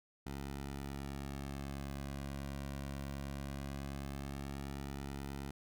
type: tone with flanger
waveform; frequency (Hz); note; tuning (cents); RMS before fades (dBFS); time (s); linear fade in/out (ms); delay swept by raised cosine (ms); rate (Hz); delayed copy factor
sawtooth; 69.3; C#2; 0; -43; 0.26-5.51; 5; 1.8 to 2.34; 0.19; -0.8
effects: none